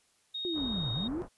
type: tone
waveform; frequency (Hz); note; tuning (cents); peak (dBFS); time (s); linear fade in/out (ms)
sine; 3729; A#7; 0; -34; 0.34-1.08; 10
type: linear two-way sweep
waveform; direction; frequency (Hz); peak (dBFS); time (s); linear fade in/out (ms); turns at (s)
sine; down then up; 370 to 103.83 to 370; -32; 0.45-1.22; 0; 0.92
type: low-pass noise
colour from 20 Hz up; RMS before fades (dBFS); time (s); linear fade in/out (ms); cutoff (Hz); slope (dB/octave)
pink; -43; 0.53-1.29; 50; 1300; 24
effects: white hiss -69 dBFS RMS until 1.37 s + resampled to 24000 Hz